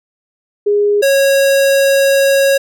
sine / square tone pair in turn, 411.5 / 549.3 Hz, G#4 / C#5, -16 / -16 cents, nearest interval perfect fourth, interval 500 cents, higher second, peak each -9 dBFS, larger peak neither, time 0.66-1.02 / 1.02-2.58 s, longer second, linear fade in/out 10 ms, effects none

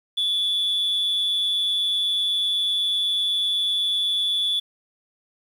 sine tone with amplitude modulation, 3448 Hz, A7, 36 cents flat, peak -16 dBFS, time 0.17-4.6 s, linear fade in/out 10 ms, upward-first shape sine, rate 192 Hz, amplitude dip 50%, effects tanh soft clip ceiling -17 dBFS + 8-bit

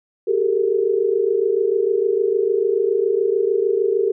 sine tone cluster, 384 / 410.8 / 457 Hz, G4 / G#4 / A#4, -36 / -19 / -34 cents, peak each -20 dBFS, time 0.27-4.12 s, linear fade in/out 10 ms, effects none

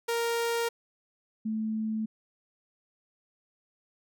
sawtooth / sine tone pair in turn, 466.2 / 218.7 Hz, A#4 / A3, 0 / -10 cents, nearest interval octave + minor second, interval 1310 cents, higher first, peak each -23 / -28 dBFS, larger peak first, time 0.08-0.69 / 1.45-2.06 s, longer neither, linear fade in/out 10 ms, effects none

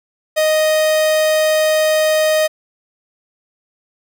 45% pulse tone, 622.3 Hz, D#5, in tune, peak -12 dBFS, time 0.36-2.48 s, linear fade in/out 20 ms, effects none

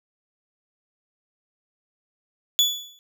35% pulse tone with exponential decay, 3436 Hz, A7, 42 cents flat, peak -11 dBFS, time 2.59-2.99 s, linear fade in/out 0 ms, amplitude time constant 85 ms, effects none

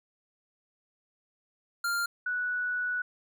square / sine tone pair in turn, 1396.9 / 1475.6 Hz, F6 / F#6, 0 / -5 cents, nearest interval minor second, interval 95 cents, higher second, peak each -28 dBFS, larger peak neither, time 1.84-2.06 / 2.26-3.02 s, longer second, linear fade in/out 5 ms, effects none

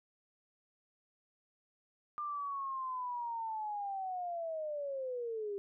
sine linear sweep, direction down, 1200 to 393.2 Hz, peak -36 dBFS, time 2.18-5.58 s, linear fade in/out 0 ms, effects none

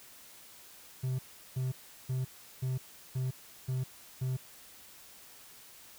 triangle tone bursts, 129.2 Hz, C3, 21 cents flat, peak -28 dBFS, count 7, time 1.03-4.37 s, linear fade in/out 10 ms, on 160 ms, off 370 ms, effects white hiss -54 dBFS RMS until 5.98 s

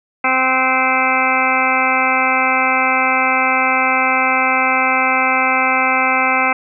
harmonic tone with a mistuned harmonic, 260 Hz, C4, 11 cents flat, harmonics 1 / 2 / 3 / 4 / 5 / 6 / 8 / 9 / 10, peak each -25 / -25 / -19 / -21 / -20 / -23 / -19 / -21 / -22 dBFS, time 0.24-6.53 s, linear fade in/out 5 ms, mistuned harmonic 6, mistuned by -17 cents, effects none

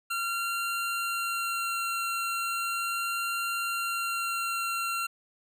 25% pulse tone with vibrato, 1374 Hz, F6, 29 cents flat, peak -25 dBFS, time 0.1-5.07 s, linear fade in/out 10 ms, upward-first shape sine, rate 0.37 Hz, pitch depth 8 cents each way, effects none

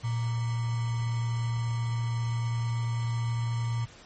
sine tone with sample-and-hold, 116.54 Hz, A#2, in tune, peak -26 dBFS, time 0.03-3.86 s, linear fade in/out 20 ms, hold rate 1050 Hz, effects pink hiss -51 dBFS RMS until 4.05 s + MP3 32 kbps

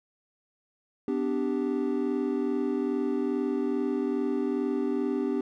triangle chord, G major, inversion first, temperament equal with one note detuned, 251.3 / 293.7 / 392 Hz, B3 / D4 / G4, +30 / 0 / 0 cents, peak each -28 dBFS, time 1.08-5.41 s, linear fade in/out 2 ms, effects none

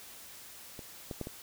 clicks, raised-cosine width 2 ms, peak -30 / -24 / -22 / -26 dBFS, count 4, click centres 0.792 / 1.112 / 1.213 / 1.271 s, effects white hiss -50 dBFS RMS until 1.42 s

